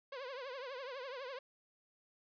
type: tone with vibrato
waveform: sawtooth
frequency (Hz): 523.3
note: C5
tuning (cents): 0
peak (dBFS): -39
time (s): 0.12-1.39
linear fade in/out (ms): 5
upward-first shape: triangle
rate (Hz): 12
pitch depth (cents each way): 160
effects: resampled to 11025 Hz + 12-bit